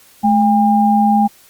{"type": "tone pair together", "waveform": "sine", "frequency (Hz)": [214.8, 805.6], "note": ["A3", "G5"], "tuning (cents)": [-41, 47], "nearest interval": "octave + major seventh", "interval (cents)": 2288, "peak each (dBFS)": -12, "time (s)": [0.23, 1.28], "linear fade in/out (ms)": 20, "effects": ["white hiss -47 dBFS RMS until 1.49 s", "Opus 48 kbps"]}